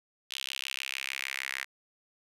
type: tone with high-pass filter sweep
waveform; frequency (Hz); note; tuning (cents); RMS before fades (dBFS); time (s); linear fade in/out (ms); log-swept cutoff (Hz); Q
sawtooth; 66.6; C2; +31; -37; 0.3-1.65; 20; 3200 to 1900; 3.8
effects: resampled to 32000 Hz + 9-bit